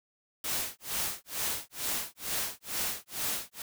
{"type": "noise with tremolo", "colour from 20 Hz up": "white", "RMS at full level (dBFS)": -31, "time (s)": [0.44, 3.62], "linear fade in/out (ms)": 2, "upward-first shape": "sine", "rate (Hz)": 2.2, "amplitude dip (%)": 100, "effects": []}